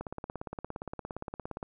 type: click train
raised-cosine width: 1 ms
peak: -23 dBFS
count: 29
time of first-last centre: 0.01-1.628 s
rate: 17.3 Hz
effects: none